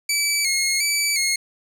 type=tone with vibrato; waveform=15% pulse; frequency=2230 Hz; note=C#7; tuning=10 cents sharp; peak=-12 dBFS; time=0.09-1.36 s; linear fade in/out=5 ms; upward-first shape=square; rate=1.4 Hz; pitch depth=57 cents each way; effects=none